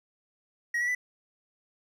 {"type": "tone with pitch steps", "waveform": "triangle", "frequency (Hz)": [1897, 1941.3, 1986.7], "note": ["A#6", "B6", "B6"], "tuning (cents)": [30, -30, 10], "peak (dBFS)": -24, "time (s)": [0.74, 0.95], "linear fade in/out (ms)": 5, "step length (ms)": 70, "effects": []}